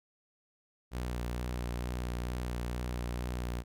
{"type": "tone with vibrato", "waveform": "sawtooth", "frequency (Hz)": 60.7, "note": "B1", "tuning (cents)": -29, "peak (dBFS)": -30, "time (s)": [0.91, 3.64], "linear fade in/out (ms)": 50, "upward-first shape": "sine", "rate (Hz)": 2.2, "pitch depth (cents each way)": 24, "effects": []}